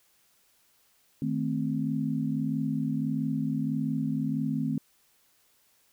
sine chord, A diminished, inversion second, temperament equal, 155.56 / 220 / 261.6 Hz, Eb3 / A3 / C4, 0 / 0 / 0 cents, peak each -31 / -31 / -30 dBFS, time 1.22-4.78 s, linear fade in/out 2 ms, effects white hiss -66 dBFS RMS until 5.92 s

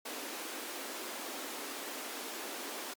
pink high-pass noise, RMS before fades -42 dBFS, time 0.05-2.94 s, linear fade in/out 10 ms, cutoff 250 Hz, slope 48 dB/octave, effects Opus 48 kbps

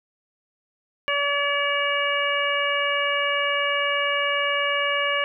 harmonic tone, 571 Hz, D5, 49 cents flat, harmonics 1 / 2 / 3 / 4 / 5, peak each -27 / -27 / -27 / -27 / -27 dBFS, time 1.08-5.24 s, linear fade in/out 0 ms, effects none

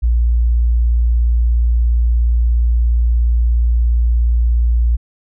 sine tone, 58.5 Hz, A#1, 7 cents sharp, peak -10 dBFS, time 0.02-4.97 s, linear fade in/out 20 ms, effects none

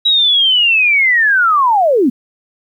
sine linear sweep, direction down, 3884 to 222.1 Hz, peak -8 dBFS, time 0.05-2.1 s, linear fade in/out 10 ms, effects 8-bit

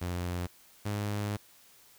sawtooth tone pair in turn, 88.5 / 103.41 Hz, F2 / G#2, +23 / -7 cents, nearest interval minor third, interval 270 cents, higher second, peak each -28 / -27 dBFS, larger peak second, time 0.01-0.47 / 0.85-1.37 s, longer second, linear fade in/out 10 ms, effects white hiss -59 dBFS RMS until 1.98 s

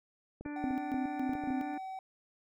clicks, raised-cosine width 2 ms, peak -31 dBFS, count 9, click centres 0.41 / 0.461 / 0.641 / 0.708 / 0.942 / 1.294 / 1.353 / 1.438 / 1.505 s
harmonic tone, 293.7 Hz, D4, in tune, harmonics 1 / 2 / 3 / 4 / 5 / 6 / 7 / 8, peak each -38 / -52 / -50 / -59 / -53 / -53 / -63 / -54 dBFS, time 0.45-1.78 s, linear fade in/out 5 ms
triangle tone, 761 Hz, F#5, 48 cents sharp, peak -37 dBFS, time 0.56-1.99 s, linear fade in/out 2 ms
sine tone with tremolo, 261.6 Hz, C4, in tune, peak -32 dBFS, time 0.64-1.74 s, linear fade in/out 0 ms, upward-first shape square, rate 3.6 Hz, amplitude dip 80%
effects none

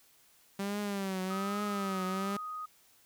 sawtooth tone with vibrato, 196 Hz, G3, in tune, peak -29 dBFS, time 0.59-2.37 s, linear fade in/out 5 ms, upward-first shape triangle, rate 1.2 Hz, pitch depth 100 cents each way
sine tone with pitch glide, 1264 to 1247.3 Hz, D#6 to D#6, +27 to +4 cents, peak -37 dBFS, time 1.3-2.66 s, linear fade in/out 10 ms, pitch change -23 cents, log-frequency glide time 1.83-2.35 s
effects white hiss -64 dBFS RMS until 3.05 s

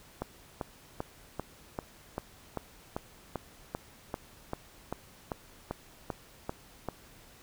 click train, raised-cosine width 1 ms, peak -19 dBFS, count 18, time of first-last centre 0.22-6.887 s, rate 2.55 Hz, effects pink hiss -56 dBFS RMS until 7.42 s

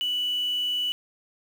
sine tone with quantisation, 2960 Hz, F#7, in tune, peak -24 dBFS, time 0.01-0.92 s, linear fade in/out 0 ms, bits 7, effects none

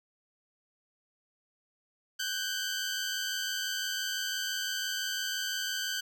15% pulse tone pair together, 1498.1 / 1584 Hz, F#6 / G6, +21 / +18 cents, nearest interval minor second, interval 97 cents, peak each -28 dBFS, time 2.19-6.01 s, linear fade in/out 10 ms, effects none

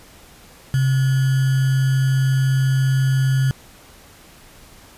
sine tone with sample-and-hold, 132.9 Hz, C3, 27 cents sharp, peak -14 dBFS, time 0.74-3.51 s, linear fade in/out 0 ms, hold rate 1575 Hz, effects pink hiss -46 dBFS RMS until 4.97 s + resampled to 32000 Hz

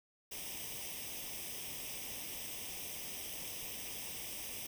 white noise with comb filter, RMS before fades -44 dBFS, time 0.31-4.67 s, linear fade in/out 10 ms, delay 0.35 ms, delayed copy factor +0.75, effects none

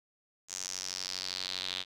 sawtooth tone with band-pass filter sweep, 92.5 Hz, F#2, in tune, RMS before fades -38 dBFS, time 0.48-1.85 s, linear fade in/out 50 ms, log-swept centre 6600 to 3600 Hz, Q 4.3, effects none

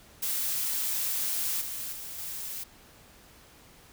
blue noise with level steps, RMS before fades -30 / -36 / -40 / -37 dBFS, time 0.22-2.64 s, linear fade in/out 10 ms, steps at 1.61 / 1.92 / 2.18 s, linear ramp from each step 5 ms, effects pink hiss -55 dBFS RMS until 3.92 s

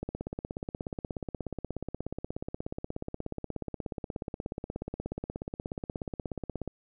click train, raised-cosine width 2 ms, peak -21 dBFS, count 112, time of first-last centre 0.03-6.677 s, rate 16.7 Hz, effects none

